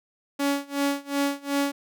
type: tone with tremolo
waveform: sawtooth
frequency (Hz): 281.6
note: C#4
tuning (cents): +27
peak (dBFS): -17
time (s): 0.39-1.72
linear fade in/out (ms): 10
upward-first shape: sine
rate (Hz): 2.7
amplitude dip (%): 95
effects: none